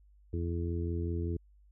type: harmonic tone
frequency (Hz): 85.2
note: F2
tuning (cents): -42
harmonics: 1 / 2 / 3 / 4 / 5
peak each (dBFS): -32 / -41 / -42 / -39 / -43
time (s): 0.33-1.37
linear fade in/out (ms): 5
effects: added 50 Hz sine -58 dBFS peak until 1.71 s